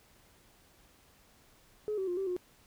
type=tone with pitch steps; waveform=sine; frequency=423.7 / 381.4 / 354.1 / 386.6 / 360.2 Hz; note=G#4 / G4 / F4 / G4 / F#4; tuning=+35 / -47 / +24 / -24 / -46 cents; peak=-30 dBFS; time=1.88-2.365 s; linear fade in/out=0 ms; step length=97 ms; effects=tanh soft clip ceiling -26 dBFS + pink hiss -63 dBFS RMS until 2.66 s